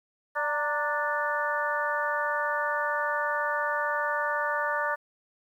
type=harmonic tone with a mistuned harmonic; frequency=293.7 Hz; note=D4; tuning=in tune; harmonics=2 / 3 / 4 / 5 / 6; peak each=-32 / -32 / -32 / -32 / -32 dBFS; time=0.35-4.96 s; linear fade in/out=20 ms; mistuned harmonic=3; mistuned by=+67 cents; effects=10-bit